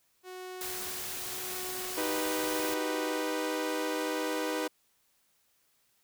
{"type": "tone with tremolo", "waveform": "sawtooth", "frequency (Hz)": 368.4, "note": "F#4", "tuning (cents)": -7, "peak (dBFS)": -36, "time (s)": [0.23, 3.25], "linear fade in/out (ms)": 50, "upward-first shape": "sine", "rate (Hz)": 0.83, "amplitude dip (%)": 70}
{"type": "noise", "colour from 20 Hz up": "white", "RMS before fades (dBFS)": -38, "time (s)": [0.61, 2.74], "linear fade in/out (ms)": 0}
{"type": "chord", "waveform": "sawtooth", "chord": "Eb augmented", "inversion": "none", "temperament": "equal", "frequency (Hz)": [311.1, 392, 493.9], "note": ["Eb4", "G4", "B4"], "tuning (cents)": [0, 0, 0], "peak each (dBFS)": [-30, -34, -30], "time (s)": [1.97, 4.68], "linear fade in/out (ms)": 10}
{"effects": ["white hiss -71 dBFS RMS until 6.03 s"]}